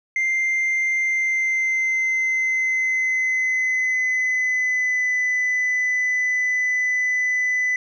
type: tone with pitch glide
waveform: sine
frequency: 2093 to 2001 Hz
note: C7 to B6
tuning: 0 to +22 cents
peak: -16 dBFS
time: 0.16-7.76 s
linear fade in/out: 2 ms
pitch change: -78 cents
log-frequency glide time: 0.99-5.13 s
effects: tanh soft clip ceiling -17 dBFS